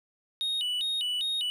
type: tone with vibrato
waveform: triangle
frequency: 3322 Hz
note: G#7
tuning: in tune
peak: -26 dBFS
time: 0.41-1.5 s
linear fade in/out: 0 ms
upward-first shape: square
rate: 2.5 Hz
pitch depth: 200 cents each way
effects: none